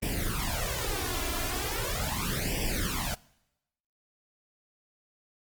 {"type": "noise with flanger", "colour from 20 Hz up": "pink", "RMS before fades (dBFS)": -31, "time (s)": [0.02, 3.15], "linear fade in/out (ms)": 10, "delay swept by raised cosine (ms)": [0.37, 2.97], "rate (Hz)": 0.39, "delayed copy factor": 1, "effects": ["noise-tail reverb RT60 0.9 s tail -23 dB re dry", "Opus 24 kbps"]}